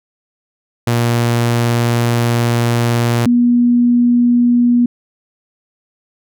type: tone pair in turn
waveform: sawtooth / sine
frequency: 118.4 / 241.4 Hz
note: A#2 / B3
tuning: +27 / -39 cents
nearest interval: octave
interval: 1234 cents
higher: second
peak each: -8 dBFS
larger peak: neither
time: 0.87-3.26 / 3.26-4.86 s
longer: first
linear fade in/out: 5 ms
effects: none